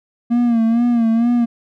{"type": "tone with vibrato", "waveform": "triangle", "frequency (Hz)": 233.1, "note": "A#3", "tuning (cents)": 0, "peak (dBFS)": -10, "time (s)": [0.3, 1.46], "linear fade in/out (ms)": 20, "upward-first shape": "sine", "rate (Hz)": 2.2, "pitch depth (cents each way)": 64, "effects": []}